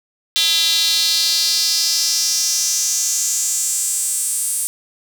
square tone with high-pass filter sweep, 183.3 Hz, F#3, 16 cents flat, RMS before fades -18 dBFS, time 0.36-4.67 s, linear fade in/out 0 ms, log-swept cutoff 3600 to 9200 Hz, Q 4.1, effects none

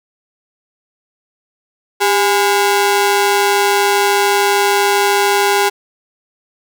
sawtooth ring-modulated tone, 611 Hz, D#5, 32 cents flat, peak -4 dBFS, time 2-5.7 s, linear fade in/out 20 ms, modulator 212 Hz, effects none

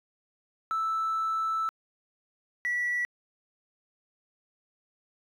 triangle tone pair in turn, 1317 / 1948.9 Hz, E6 / B6, -2 / -23 cents, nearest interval perfect fifth, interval 679 cents, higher second, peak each -23 dBFS, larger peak neither, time 0.71-1.69 / 2.65-3.05 s, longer first, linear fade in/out 0 ms, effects tanh soft clip ceiling -23 dBFS

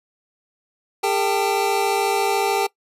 square tone cluster, 401.2 / 455 / 786 / 884 Hz, G4 / A#4 / G5 / A5, +40 / -42 / +4 / +8 cents, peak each -24 / -26 / -23 / -26 dBFS, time 1.03-2.67 s, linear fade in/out 10 ms, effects noise-tail reverb RT60 0.1 s tail -20 dB re dry + resampled to 32000 Hz

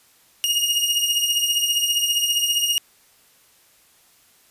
sawtooth beating tone pair, 2857 / 2872 Hz, F7 / F7, +39 / +48 cents, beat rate 15 Hz, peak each -17 / -20 dBFS, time 0.44-2.78 s, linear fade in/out 0 ms, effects white hiss -56 dBFS RMS until 4.5 s + resampled to 32000 Hz

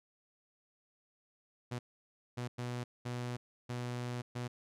sawtooth tone bursts at uneven times, 122.4 Hz, B2, 15 cents flat, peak -33 dBFS, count 6, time 1.71-1.79 / 2.37-2.48 / 2.58-2.84 / 3.05-3.37 / 3.69-4.22 / 4.35-4.48 s, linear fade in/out 10 ms, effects low-pass 9000 Hz 12 dB/octave

